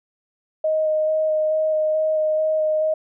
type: tone with vibrato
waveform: sine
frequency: 623 Hz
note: D#5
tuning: 2 cents sharp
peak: -17 dBFS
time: 0.64-2.94 s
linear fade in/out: 5 ms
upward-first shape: square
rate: 2.3 Hz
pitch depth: 9 cents each way
effects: none